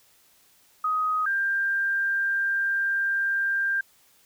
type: tone pair in turn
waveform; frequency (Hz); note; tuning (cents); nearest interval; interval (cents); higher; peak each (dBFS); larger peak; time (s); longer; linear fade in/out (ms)
sine; 1255 / 1589.9; D#6 / G6; +15 / +24; major third; 409; second; -22; neither; 0.84-1.26 / 1.26-3.81; second; 5
effects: white hiss -60 dBFS RMS until 4.25 s